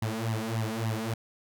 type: tone with flanger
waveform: sawtooth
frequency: 111.7 Hz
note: A2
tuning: 27 cents sharp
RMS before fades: -31 dBFS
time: 0.02-1.14 s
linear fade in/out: 5 ms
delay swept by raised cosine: 1 to 4.3 ms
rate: 3.5 Hz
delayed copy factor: +1
effects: none